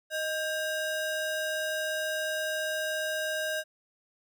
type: ring-modulated tone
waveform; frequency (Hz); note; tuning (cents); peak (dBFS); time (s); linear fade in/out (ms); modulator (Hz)
square; 1108.7; C#6; 0; -27; 0.1-3.64; 50; 484
effects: none